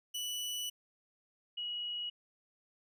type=tone pair in turn; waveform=sawtooth / sine; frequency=2960 / 2909 Hz; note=F#7 / F#7; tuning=0 / -30 cents; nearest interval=unison; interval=30 cents; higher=first; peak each=-33 / -36 dBFS; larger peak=first; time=0.14-0.7 / 1.57-2.1 s; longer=first; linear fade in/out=10 ms; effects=none